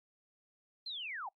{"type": "linear sweep", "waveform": "sine", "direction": "down", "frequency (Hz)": [4243, 710], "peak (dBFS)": -39, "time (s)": [0.86, 1.29], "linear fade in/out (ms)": 5, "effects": ["noise-tail reverb RT60 0.1 s tail -23 dB re dry", "Opus 48 kbps"]}